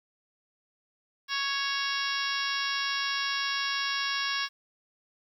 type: harmonic tone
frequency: 554.4 Hz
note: C#5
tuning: in tune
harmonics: 2 / 3 / 4 / 5 / 6 / 7 / 8 / 9 / 10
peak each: -35 / -33 / -38 / -37 / -37 / -38 / -41 / -39 / -36 dBFS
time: 1.28-4.49 s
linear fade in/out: 50 ms
effects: 10-bit